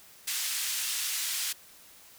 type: band-pass noise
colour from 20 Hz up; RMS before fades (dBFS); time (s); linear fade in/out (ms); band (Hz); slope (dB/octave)
white; -32; 0.27-1.53; 10; 2000 to 11000; 12
effects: white hiss -54 dBFS RMS until 2.18 s